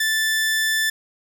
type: tone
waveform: sawtooth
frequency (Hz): 1760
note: A6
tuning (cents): 0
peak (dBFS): -15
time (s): 0-0.9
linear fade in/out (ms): 5
effects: none